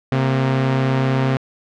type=tone pair together; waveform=sawtooth; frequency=132.61 / 233.1 Hz; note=C3 / A#3; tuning=+24 / 0 cents; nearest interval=minor seventh; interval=976 cents; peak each=-12 / -21 dBFS; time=0.12-1.37 s; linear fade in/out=2 ms; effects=low-pass 3000 Hz 12 dB/octave